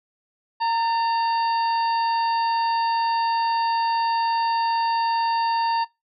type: harmonic tone with a mistuned harmonic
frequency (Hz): 921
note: A#5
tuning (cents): -21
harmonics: 1 / 2 / 3 / 4 / 5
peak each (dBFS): -20 / -35 / -36 / -43 / -34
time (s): 0.6-5.85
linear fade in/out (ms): 20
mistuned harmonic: 2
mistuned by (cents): -58
effects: noise-tail reverb RT60 0.2 s tail -20 dB re dry